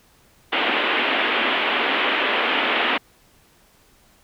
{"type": "band-pass noise", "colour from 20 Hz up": "white", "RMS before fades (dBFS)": -21, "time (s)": [0.52, 2.98], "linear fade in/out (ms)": 10, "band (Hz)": [230, 3200], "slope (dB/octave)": 48, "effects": ["pink hiss -56 dBFS RMS until 4.23 s"]}